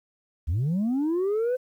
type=linear sweep; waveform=sine; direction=up; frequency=68.2 to 516 Hz; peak=-20 dBFS; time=0.47-1.57 s; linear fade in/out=20 ms; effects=tanh soft clip ceiling -21 dBFS + 10-bit